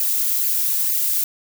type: noise with flanger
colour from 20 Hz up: violet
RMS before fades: -20 dBFS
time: 0-1.24 s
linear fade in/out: 2 ms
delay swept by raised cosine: 0.42 to 3.32 ms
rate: 2.2 Hz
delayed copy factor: +0.5
effects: none